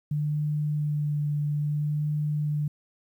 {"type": "tone with vibrato", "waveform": "sine", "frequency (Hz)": 148.6, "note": "D3", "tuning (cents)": 21, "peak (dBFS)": -24, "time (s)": [0.11, 2.68], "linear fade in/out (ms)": 5, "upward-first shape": "sine", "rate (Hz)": 0.6, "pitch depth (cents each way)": 15, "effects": ["10-bit"]}